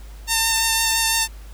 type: tone with vibrato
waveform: 5% pulse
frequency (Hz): 903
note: A5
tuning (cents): +45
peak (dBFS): -5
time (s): 0.27-1.28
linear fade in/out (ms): 50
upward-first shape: sine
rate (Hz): 5.9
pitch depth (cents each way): 13
effects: added 51 Hz sine -35 dBFS peak until 1.53 s + pink hiss -49 dBFS RMS until 1.53 s